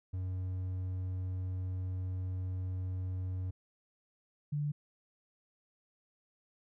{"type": "tone pair in turn", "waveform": ["triangle", "sine"], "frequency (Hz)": [92.5, 146.83], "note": ["F#2", "D3"], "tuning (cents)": [0, 0], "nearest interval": "minor sixth", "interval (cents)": 800, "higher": "second", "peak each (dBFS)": [-32, -31], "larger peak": "second", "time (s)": [[0.13, 3.51], [4.52, 4.72]], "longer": "first", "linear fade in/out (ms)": 10, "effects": []}